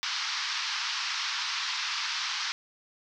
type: band-pass noise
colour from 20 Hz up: white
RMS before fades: -32 dBFS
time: 0.03-2.52 s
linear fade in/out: 0 ms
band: 930 to 5600 Hz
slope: 48 dB/octave
effects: none